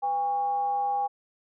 sine tone with frequency modulation, 809 Hz, G#5, 46 cents flat, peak -24 dBFS, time 0.02-1.08 s, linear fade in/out 20 ms, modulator 308 Hz, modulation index 0.28, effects none

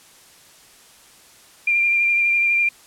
sine tone with vibrato, 2386 Hz, D7, 27 cents sharp, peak -15 dBFS, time 1.67-2.69 s, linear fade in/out 5 ms, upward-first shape triangle, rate 12 Hz, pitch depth 22 cents each way, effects white hiss -49 dBFS RMS until 2.86 s + low-pass 11000 Hz 12 dB/octave

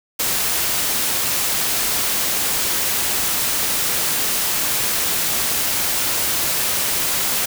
white noise, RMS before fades -20 dBFS, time 0.19-7.46 s, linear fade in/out 10 ms, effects none

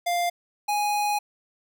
square tone pair in turn, 698.5 / 829.6 Hz, F5 / G#5, 0 / -2 cents, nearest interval minor third, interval 298 cents, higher second, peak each -23 dBFS, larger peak neither, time 0.06-0.3 / 0.68-1.19 s, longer second, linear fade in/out 10 ms, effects none

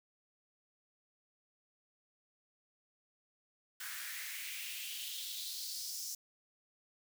white noise with high-pass filter sweep, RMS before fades -43 dBFS, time 3.8-6.15 s, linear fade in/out 5 ms, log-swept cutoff 1500 to 5900 Hz, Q 3.5, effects none

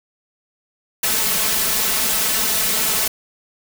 white noise with comb filter, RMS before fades -19 dBFS, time 1.03-3.08 s, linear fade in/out 5 ms, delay 4.6 ms, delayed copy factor +0.9, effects none

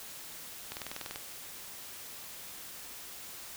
click train, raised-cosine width 0.2 ms, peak -21 dBFS, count 10, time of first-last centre 0.72-1.159 s, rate 20.5 Hz, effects white hiss -46 dBFS RMS until 3.56 s

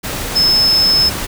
sine tone in noise, 5210 Hz, E8, 21 cents flat, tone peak -9 dBFS, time 0.35-1.1 s, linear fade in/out 20 ms, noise pink, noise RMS -22 dBFS, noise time 0.03-1.27 s, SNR +10 dB, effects none

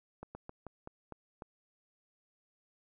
slowing click train, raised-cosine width 1 ms, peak -30 dBFS, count 7, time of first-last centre 0.23-1.422 s, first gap 120 ms, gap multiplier 1.2, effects none

